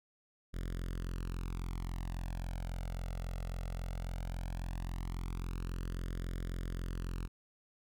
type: tone with flanger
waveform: sawtooth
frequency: 43.67 Hz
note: F1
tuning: 1 cent sharp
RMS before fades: -39 dBFS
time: 0.53-7.28 s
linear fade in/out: 20 ms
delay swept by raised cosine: 0.58 to 1.49 ms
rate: 0.17 Hz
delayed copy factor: +0.9
effects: none